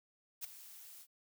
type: noise with ADSR envelope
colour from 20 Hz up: blue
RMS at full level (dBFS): -39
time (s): 0.41-1.07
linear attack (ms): 32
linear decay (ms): 10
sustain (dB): -15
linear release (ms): 58
effects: none